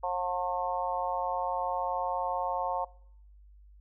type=harmonic tone; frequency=179.7 Hz; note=F3; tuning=50 cents sharp; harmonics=3 / 4 / 5 / 6; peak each=-35 / -34 / -32 / -37 dBFS; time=0.03-2.85 s; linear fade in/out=10 ms; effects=noise-tail reverb RT60 0.7 s tail -24 dB re dry + added 50 Hz sine -52 dBFS peak until 3.8 s